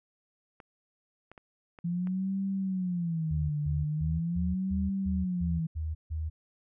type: clicks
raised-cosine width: 0.5 ms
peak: -33 dBFS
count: 5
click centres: 0.602 / 1.316 / 1.378 / 1.788 / 2.072 s
type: tone with vibrato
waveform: sine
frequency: 169.5 Hz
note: E3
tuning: 49 cents sharp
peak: -28 dBFS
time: 1.84-5.67 s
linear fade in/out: 10 ms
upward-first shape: sine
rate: 0.41 Hz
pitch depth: 240 cents each way
type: tone bursts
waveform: sine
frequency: 78.7 Hz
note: D#2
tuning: 20 cents sharp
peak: -30 dBFS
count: 9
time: 3.3-6.3 s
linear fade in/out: 20 ms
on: 200 ms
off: 150 ms
effects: none